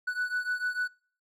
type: beating tone pair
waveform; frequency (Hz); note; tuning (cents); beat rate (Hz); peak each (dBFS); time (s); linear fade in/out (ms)
triangle; 1480 / 1486.7; F#6 / F#6; 0 / +8; 6.7; -29 / -31; 0.07-0.88; 10
effects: noise-tail reverb RT60 0.5 s tail -26 dB re dry